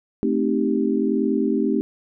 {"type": "chord", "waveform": "sine", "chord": "A half-diminished seventh", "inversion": "none", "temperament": "equal", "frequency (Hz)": [220, 261.6, 311.1, 392], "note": ["A3", "C4", "Eb4", "G4"], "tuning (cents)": [0, 0, 0, 0], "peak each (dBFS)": [-23, -23, -24, -24], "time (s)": [0.23, 1.81], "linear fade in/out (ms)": 0, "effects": []}